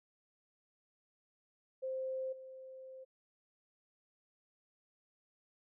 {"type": "tone with level steps", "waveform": "sine", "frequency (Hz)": 523.3, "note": "C5", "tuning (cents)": 0, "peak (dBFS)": [-36, -48], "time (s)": [1.82, 3.05], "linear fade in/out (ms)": 20, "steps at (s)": 2.32, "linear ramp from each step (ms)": 10, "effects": []}